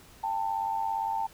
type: tone pair together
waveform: sine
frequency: 796 / 893.5 Hz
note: G5 / A5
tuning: +26 / +26 cents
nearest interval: major second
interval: 200 cents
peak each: -32 / -29 dBFS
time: 0.23-1.27 s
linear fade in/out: 10 ms
effects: pink hiss -54 dBFS RMS until 1.33 s